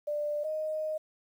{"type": "tone pair in turn", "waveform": "sine", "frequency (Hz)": [592, 621.1], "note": ["D5", "D#5"], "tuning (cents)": [14, -3], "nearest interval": "minor second", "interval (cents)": 83, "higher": "second", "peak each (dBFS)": [-29, -30], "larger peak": "first", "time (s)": [[0.07, 0.44], [0.44, 0.98]], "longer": "second", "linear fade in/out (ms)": 10, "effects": ["10-bit"]}